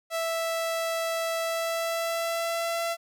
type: tone with pitch glide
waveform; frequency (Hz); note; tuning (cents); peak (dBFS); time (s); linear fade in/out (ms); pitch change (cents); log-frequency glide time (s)
sawtooth; 659.3 to 673.5; E5 to E5; 0 to +37; -23; 0.1-2.97; 50; +37; 1.41-2.83
effects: none